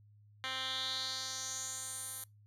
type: tone with band-pass filter sweep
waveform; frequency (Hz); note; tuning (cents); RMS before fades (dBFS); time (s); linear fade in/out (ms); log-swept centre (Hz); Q
10% pulse; 261.6; C4; 0; -40; 0.44-2.24; 0; 2700 to 11000; 3.5
effects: noise-tail reverb RT60 0.2 s tail -23 dB re dry + added 104 Hz sine -59 dBFS peak until 2.46 s